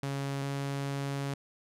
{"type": "tone pair in turn", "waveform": "sawtooth", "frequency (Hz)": [138.59, 139.34], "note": ["C#3", "C#3"], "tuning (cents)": [0, 9], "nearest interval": "unison", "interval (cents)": 9, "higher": "second", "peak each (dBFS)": -28, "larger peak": "neither", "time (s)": [[0.03, 0.42], [0.42, 1.34]], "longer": "second", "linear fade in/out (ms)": 2, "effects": ["low-pass 11000 Hz 12 dB/octave"]}